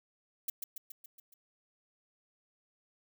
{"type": "noise with echo", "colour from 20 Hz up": "violet", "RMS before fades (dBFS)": -34, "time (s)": [0.48, 0.5], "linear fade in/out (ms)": 5, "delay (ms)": 140, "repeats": 6, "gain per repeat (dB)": -4, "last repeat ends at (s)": 1.34, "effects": []}